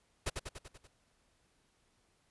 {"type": "noise with echo", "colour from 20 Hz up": "pink", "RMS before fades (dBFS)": -34, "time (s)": [0.26, 0.3], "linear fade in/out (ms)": 10, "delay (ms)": 96, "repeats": 6, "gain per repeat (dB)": -4, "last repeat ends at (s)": 0.876, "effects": ["pink hiss -73 dBFS RMS until 2.3 s", "resampled to 24000 Hz"]}